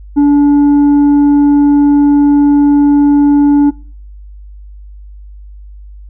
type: tone with tanh clipping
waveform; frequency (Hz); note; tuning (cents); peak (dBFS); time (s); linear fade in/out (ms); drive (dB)
sine; 288.3; D4; -32; -5; 0.16-3.71; 20; 4
effects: noise-tail reverb RT60 0.5 s tail -24 dB re dry + added 50 Hz sine -29 dBFS peak until 6.09 s